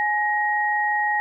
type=tone pair together; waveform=sine; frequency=840 / 1885.7 Hz; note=G#5 / A#6; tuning=+19 / +19 cents; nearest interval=octave + major second; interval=1400 cents; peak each=-22 dBFS; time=0-1.2 s; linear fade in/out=0 ms; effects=none